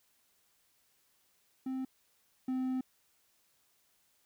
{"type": "tone pair in turn", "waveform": "triangle", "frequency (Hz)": [261.6, 258.1], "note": ["C4", "C4"], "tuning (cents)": [0, -23], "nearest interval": "unison", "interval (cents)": 23, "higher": "first", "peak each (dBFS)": [-32, -29], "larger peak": "second", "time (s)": [[1.66, 1.85], [2.48, 2.81]], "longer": "second", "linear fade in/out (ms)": 5, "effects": ["white hiss -72 dBFS RMS until 4.25 s"]}